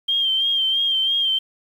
sine tone with vibrato, 3178 Hz, G7, 23 cents sharp, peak -17 dBFS, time 0.08-1.39 s, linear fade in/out 10 ms, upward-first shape sine, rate 3 Hz, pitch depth 42 cents each way, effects 8-bit

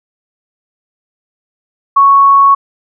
sine tone, 1108.7 Hz, C#6, in tune, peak -3 dBFS, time 1.96-2.55 s, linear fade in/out 10 ms, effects none

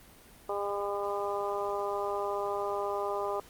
harmonic tone, 202 Hz, G#3, 48 cents flat, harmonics 2 / 3 / 4 / 5 / 6, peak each -34 / -36 / -37 / -38 / -39 dBFS, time 0.49-3.4 s, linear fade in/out 2 ms, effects pink hiss -55 dBFS RMS until 3.49 s + Opus 32 kbps

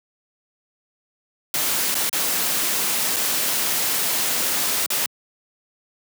white noise with dropouts, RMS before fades -22 dBFS, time 1.54-5.06 s, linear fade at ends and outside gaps 1 ms, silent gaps 1.944-1.952 / 2.094-2.129 / 3.162-3.166 / 4.861-4.903 s, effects high-pass 150 Hz 12 dB/octave

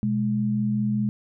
sine tone pair together, 124.87 / 210 Hz, B2 / G#3, +20 / +19 cents, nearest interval major sixth, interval 899 cents, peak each -27 / -22 dBFS, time 0.03-1.09 s, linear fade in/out 0 ms, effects none

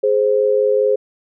sine tone pair together, 418.3 / 523.3 Hz, G#4 / C5, +12 / 0 cents, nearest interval major third, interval 388 cents, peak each -15 dBFS, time 0.03-0.96 s, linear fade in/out 10 ms, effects none

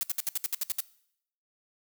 blue noise bursts, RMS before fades -29 dBFS, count 10, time 0.01-0.805 s, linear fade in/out 0 ms, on 21 ms, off 65 ms, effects noise-tail reverb RT60 0.7 s tail -20 dB re dry

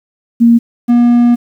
sine / triangle tone pair in turn, 233.7 / 239.6 Hz, A#3 / A#3, +5 / +48 cents, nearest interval unison, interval 43 cents, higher second, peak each -3 dBFS, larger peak neither, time 0.4-0.59 / 0.88-1.36 s, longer second, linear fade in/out 20 ms, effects 7-bit

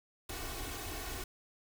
pink noise with comb filter, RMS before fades -41 dBFS, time 0.29-1.24 s, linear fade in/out 5 ms, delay 2.7 ms, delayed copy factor +0.85, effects none

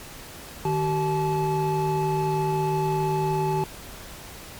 triangle tone cluster, 153.4 / 383.1 / 864 Hz, D#3 / G4 / A5, -24 / -40 / -32 cents, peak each -24 dBFS, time 0.65-3.64 s, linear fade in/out 2 ms, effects pink hiss -41 dBFS RMS until 4.59 s + MP3 96 kbps

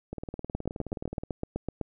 two click trains, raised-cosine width 2 ms, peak -17 / -22 dBFS, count 11 / 22, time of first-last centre 0.55-1.813 / 0.13-1.235 s, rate 7.92 / 19 Hz, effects none

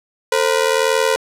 sawtooth ring-modulated tone, 488 Hz, B4, 21 cents flat, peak -7 dBFS, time 0.32-1.16 s, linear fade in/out 0 ms, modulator 40.6 Hz, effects low-pass 11000 Hz 12 dB/octave + 8-bit

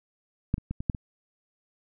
clicks, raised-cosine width 5 ms, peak -11 / -24 / -19 / -20 / -11 / -22 dBFS, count 6, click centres 0.541 / 0.581 / 0.71 / 0.805 / 0.898 / 0.948 s, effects none

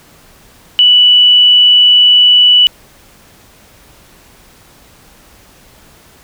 sine tone, 2960 Hz, F#7, in tune, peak -3 dBFS, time 0.79-2.67 s, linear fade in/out 0 ms, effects pink hiss -43 dBFS RMS until 6.23 s

